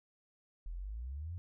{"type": "exponential sweep", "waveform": "sine", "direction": "up", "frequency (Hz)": [38.89, 92.5], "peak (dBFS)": -39, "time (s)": [0.66, 1.38], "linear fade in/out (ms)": 0, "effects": []}